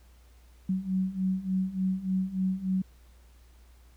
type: beating tone pair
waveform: sine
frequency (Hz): 185.9 / 189.3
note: F#3 / F#3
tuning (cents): +8 / +40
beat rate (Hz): 3.4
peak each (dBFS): -31 / -28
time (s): 0.69-2.82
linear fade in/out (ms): 5
effects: added 60 Hz sine -53 dBFS peak until 3.96 s + pink hiss -64 dBFS RMS until 3.96 s